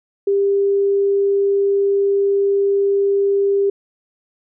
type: tone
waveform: sine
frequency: 398 Hz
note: G4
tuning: 26 cents sharp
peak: -13 dBFS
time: 0.27-3.7 s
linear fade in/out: 5 ms
effects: none